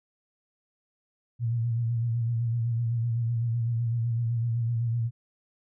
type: tone with vibrato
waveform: sine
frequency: 116.7 Hz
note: A#2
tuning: 2 cents sharp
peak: -24 dBFS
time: 1.39-5.11 s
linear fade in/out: 50 ms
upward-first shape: sine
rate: 7.9 Hz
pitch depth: 49 cents each way
effects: none